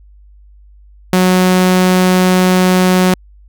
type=tone; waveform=sawtooth; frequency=183.7 Hz; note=F#3; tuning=12 cents flat; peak=-4 dBFS; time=1.13-3.14 s; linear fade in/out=2 ms; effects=added 50 Hz sine -39 dBFS peak until 3.48 s